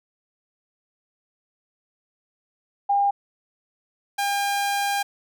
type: tone pair in turn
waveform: sine / sawtooth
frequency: 804 / 804 Hz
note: G5 / G5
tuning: +44 / +44 cents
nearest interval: unison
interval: 0 cents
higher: neither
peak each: -17 / -18 dBFS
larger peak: first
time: 2.89-3.11 / 4.18-5.03 s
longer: second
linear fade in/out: 10 ms
effects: none